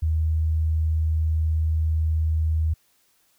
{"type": "tone", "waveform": "sine", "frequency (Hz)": 79.2, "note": "D#2", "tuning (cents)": 31, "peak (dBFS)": -19, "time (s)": [0.02, 2.74], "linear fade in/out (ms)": 10, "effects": ["white hiss -64 dBFS RMS until 3.38 s"]}